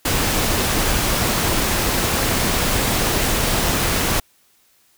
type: noise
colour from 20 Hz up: pink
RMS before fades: -19 dBFS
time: 0.05-4.2 s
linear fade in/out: 5 ms
effects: white hiss -58 dBFS RMS until 4.97 s